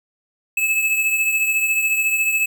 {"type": "beating tone pair", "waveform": "square", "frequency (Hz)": [2600, 2614], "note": ["E7", "E7"], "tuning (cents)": [-24, -15], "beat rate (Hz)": 14, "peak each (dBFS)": [-18, -26], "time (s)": [0.57, 2.46], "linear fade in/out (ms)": 5, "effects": []}